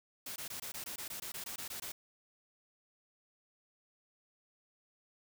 white noise bursts, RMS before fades -43 dBFS, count 14, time 0.26-1.92 s, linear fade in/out 5 ms, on 100 ms, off 20 ms, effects none

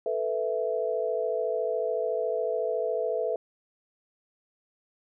sine chord, A suspended second, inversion none, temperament equal, 440 / 493.9 / 659.3 Hz, A4 / B4 / E5, 0 / 0 / 0 cents, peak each -30 dBFS, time 0.06-3.36 s, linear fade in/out 2 ms, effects none

